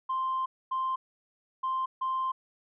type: tone bursts at uneven times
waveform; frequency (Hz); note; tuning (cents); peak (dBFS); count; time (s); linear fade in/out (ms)
sine; 1046.5; C6; 0; -26; 4; 0.09-0.46 / 0.71-0.96 / 1.63-1.86 / 2.01-2.32; 10
effects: tanh soft clip ceiling -24 dBFS